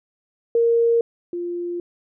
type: tone pair in turn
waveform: sine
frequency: 465.2 / 348.5 Hz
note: A#4 / F4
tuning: -4 / -4 cents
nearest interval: perfect fourth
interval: 500 cents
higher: first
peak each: -14 / -24 dBFS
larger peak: first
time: 0.55-1.01 / 1.33-1.8 s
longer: second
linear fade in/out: 2 ms
effects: none